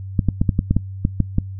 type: clicks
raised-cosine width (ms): 5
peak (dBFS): -3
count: 10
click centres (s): 0.192 / 0.287 / 0.415 / 0.492 / 0.591 / 0.71 / 0.766 / 1.051 / 1.203 / 1.384
effects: noise-tail reverb RT60 0.2 s tail -25 dB re dry + added 96 Hz sine -28 dBFS peak until 1.59 s